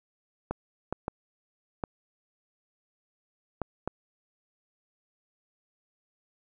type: clicks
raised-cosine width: 1 ms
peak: -16 dBFS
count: 6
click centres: 0.51 / 0.926 / 1.081 / 1.838 / 3.617 / 3.876 s
effects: none